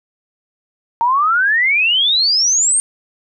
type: exponential sweep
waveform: sine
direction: up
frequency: 910 to 8870 Hz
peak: -11 dBFS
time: 1.01-2.8 s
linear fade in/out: 0 ms
effects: none